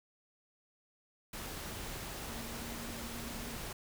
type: tone in noise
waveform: sine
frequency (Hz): 233.1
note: A#3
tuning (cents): 0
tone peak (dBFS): -47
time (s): 2.29-3.56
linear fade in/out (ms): 5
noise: pink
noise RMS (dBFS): -43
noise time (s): 1.33-3.73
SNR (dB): -7
effects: none